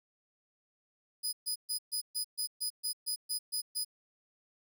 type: tone bursts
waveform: 20% pulse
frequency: 4978 Hz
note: D#8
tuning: in tune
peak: -26 dBFS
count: 12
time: 1.23-3.848 s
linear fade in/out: 20 ms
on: 99 ms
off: 130 ms
effects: none